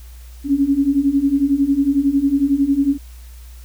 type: beating tone pair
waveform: sine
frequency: 271.8 / 282.8 Hz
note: C#4 / C#4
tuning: -34 / +35 cents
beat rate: 11 Hz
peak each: -18 / -15 dBFS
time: 0.44-2.98 s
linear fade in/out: 50 ms
effects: added 60 Hz sine -35 dBFS peak until 3.64 s + white hiss -49 dBFS RMS until 3.64 s